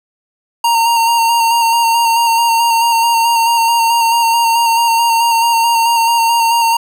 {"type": "tone with vibrato", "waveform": "square", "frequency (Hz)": 925, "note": "A#5", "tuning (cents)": -14, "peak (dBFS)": -10, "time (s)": [0.64, 6.77], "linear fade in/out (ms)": 5, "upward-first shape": "square", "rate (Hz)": 4.6, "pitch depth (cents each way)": 19, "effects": []}